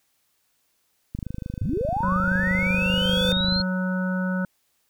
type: click train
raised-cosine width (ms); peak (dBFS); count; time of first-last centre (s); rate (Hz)
5; -18; 64; 1.15-3.601; 25.7
type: tone with exponential growth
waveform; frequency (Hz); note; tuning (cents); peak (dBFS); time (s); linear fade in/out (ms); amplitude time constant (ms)
square; 509; C5; -48; -24; 1.25-3.32; 0; 450
type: linear sweep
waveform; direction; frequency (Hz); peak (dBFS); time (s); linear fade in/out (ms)
sine; up; 58.7 to 4275; -23; 1.61-3.62; 5
type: harmonic tone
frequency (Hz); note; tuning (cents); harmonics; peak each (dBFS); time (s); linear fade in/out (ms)
185; F#3; 0; 1 / 3 / 5 / 7 / 8; -23 / -33 / -40 / -39 / -32; 2.03-4.45; 2
effects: white hiss -69 dBFS RMS until 4.89 s